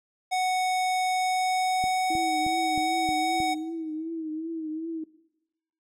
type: tone with pitch glide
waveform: square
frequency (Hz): 741 to 747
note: F#5 to F#5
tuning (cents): +2 to +16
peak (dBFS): -24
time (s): 0.31-3.55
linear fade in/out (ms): 20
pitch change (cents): +14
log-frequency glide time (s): 1.07-2.41
type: click train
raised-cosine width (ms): 3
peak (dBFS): -24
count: 6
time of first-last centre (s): 1.84-3.402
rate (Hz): 3.2
type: tone with vibrato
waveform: sine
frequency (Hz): 320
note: D#4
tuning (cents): +49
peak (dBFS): -30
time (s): 2.1-5.04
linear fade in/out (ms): 5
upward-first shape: triangle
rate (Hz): 2.6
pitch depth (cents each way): 72
effects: noise-tail reverb RT60 0.9 s tail -18 dB re dry + low-pass 10000 Hz 12 dB/octave